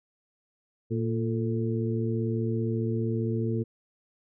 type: harmonic tone with a mistuned harmonic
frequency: 115.1 Hz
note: A#2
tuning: 22 cents flat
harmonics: 1 / 2 / 3 / 4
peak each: -28 / -31 / -33 / -34 dBFS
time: 0.9-3.64 s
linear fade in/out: 20 ms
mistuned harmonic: 4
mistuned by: -66 cents
effects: none